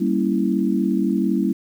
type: chord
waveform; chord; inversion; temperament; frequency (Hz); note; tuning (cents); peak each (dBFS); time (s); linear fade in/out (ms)
sine; G diminished seventh; none; equal; 196 / 233.1 / 277.2 / 329.6; G3 / Bb3 / Db4 / Fb4; 0 / 0 / 0 / 0; -21 / -23 / -24 / -23; 0-1.53; 10
effects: 8-bit